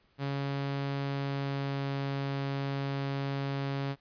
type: tone with pitch glide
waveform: sawtooth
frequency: 139.3 to 138.34 Hz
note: C#3 to C#3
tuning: +9 to -3 cents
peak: -27 dBFS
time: 0.18-3.96 s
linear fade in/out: 50 ms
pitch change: -12 cents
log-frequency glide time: 1-1.97 s
effects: pink hiss -68 dBFS RMS until 4 s + resampled to 11025 Hz